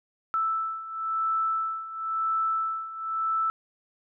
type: beating tone pair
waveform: sine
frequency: 1318.5 / 1319.47 Hz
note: E6 / E6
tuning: 0 / +1 cents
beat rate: 0.97 Hz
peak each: -31 / -27 dBFS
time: 0.34-3.5 s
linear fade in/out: 0 ms
effects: none